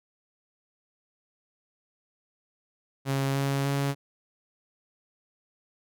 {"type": "tone with pitch steps", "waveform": "sawtooth", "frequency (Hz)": [136.6, 138.19, 139.79], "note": ["C#3", "C#3", "C#3"], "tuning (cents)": [-25, -5, 15], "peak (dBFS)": -21, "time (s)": [3.05, 3.95], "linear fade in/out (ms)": 50, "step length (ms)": 300, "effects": []}